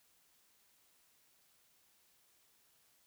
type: silence
effects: white hiss -71 dBFS RMS until 3.06 s